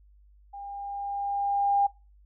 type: tone with level ramp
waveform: sine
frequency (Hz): 803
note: G5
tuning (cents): +41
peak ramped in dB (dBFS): -38 to -19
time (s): 0.53-1.87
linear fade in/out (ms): 10
effects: noise-tail reverb RT60 0.3 s tail -23 dB re dry + added 50 Hz sine -54 dBFS peak until 2.25 s